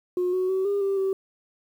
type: tone with pitch steps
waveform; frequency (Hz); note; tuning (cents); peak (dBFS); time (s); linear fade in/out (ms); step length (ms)
sine; 360.1 / 370.1 / 379.2 / 402.8 / 392.7 / 385.2; F#4 / F#4 / F#4 / G4 / G4 / G4; -47 / 0 / +43 / +47 / +3 / -30; -20; 0.17-1.13; 2; 160
effects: tanh soft clip ceiling -19 dBFS + 9-bit